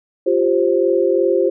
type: chord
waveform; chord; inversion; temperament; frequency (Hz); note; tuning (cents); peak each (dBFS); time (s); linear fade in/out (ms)
sine; F suspended second; none; equal with one note detuned; 349.2 / 392 / 527.5; F4 / G4 / C5; 0 / 0 / +14; -17; 0.26-1.5; 10
effects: none